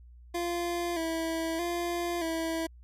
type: tone with vibrato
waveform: 25% pulse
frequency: 336.3 Hz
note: E4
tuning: 35 cents sharp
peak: -26 dBFS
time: 0.34-2.67 s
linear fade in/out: 10 ms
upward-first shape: square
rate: 0.8 Hz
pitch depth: 50 cents each way
effects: added 60 Hz sine -49 dBFS peak until 2.83 s + resampled to 32000 Hz